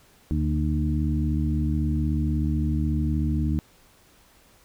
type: harmonic tone with a mistuned harmonic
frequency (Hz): 76.3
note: D#2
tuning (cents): -33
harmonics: 1 / 2 / 3 / 4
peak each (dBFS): -24 / -27 / -29 / -30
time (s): 0.31-3.59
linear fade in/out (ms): 0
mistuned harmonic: 2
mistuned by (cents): -32
effects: pink hiss -57 dBFS RMS until 4.64 s